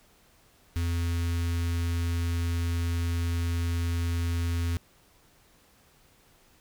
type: tone with notch filter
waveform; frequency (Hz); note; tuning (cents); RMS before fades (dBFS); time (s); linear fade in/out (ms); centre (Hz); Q
square; 85; F2; -46; -28; 0.76-4.77; 0; 650; 0.56
effects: pink hiss -61 dBFS RMS until 6.6 s